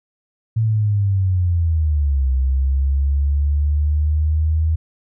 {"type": "linear two-way sweep", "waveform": "sine", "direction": "down then up", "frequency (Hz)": [113.4, 64.9, 80], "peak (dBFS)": -14, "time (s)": [0.56, 4.76], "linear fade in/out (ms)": 10, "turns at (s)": 2.3, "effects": []}